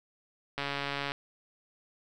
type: click train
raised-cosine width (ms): 0.3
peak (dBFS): -17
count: 77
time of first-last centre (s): 0.58-1.119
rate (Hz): 141
effects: none